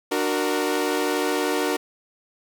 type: chord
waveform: sawtooth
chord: D augmented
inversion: none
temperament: equal with one note detuned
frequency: 297.1 / 370 / 466.2 Hz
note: D4 / F#4 / A#4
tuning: +20 / 0 / 0 cents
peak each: -22 dBFS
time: 0.11-1.77 s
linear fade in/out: 10 ms
effects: none